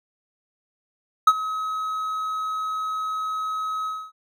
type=tone with ADSR envelope; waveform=triangle; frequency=1277 Hz; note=D#6; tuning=45 cents sharp; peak=-6 dBFS; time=1.27-4.12 s; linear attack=6 ms; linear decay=47 ms; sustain=-17 dB; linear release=260 ms; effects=none